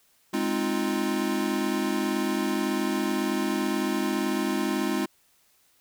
square chord, F minor seventh, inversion first, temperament equal, 207.7 / 261.6 / 311.1 / 349.2 Hz, Ab3 / C4 / Eb4 / F4, 0 / 0 / 0 / 0 cents, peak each -31 dBFS, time 0.33-5.06 s, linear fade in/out 10 ms, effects white hiss -64 dBFS RMS until 5.8 s

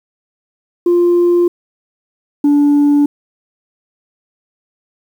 sine tone pair in turn, 349.2 / 289.6 Hz, F4 / D4, 0 / -24 cents, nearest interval minor third, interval 324 cents, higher first, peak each -6 / -5 dBFS, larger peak second, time 0.86-1.48 / 2.44-3.06 s, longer neither, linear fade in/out 5 ms, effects tanh soft clip ceiling -6 dBFS + 7-bit

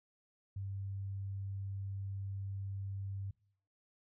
sine tone, 98 Hz, G2, in tune, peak -38 dBFS, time 0.56-3.31 s, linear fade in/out 5 ms, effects noise-tail reverb RT60 0.6 s tail -24 dB re dry

